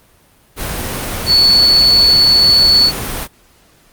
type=tone in noise; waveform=sine; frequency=4435 Hz; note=C#8; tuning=in tune; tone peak=-6 dBFS; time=1.26-2.92 s; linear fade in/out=50 ms; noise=pink; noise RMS=-21 dBFS; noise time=0.56-3.28 s; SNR=+12 dB; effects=pink hiss -50 dBFS RMS until 3.92 s + Opus 32 kbps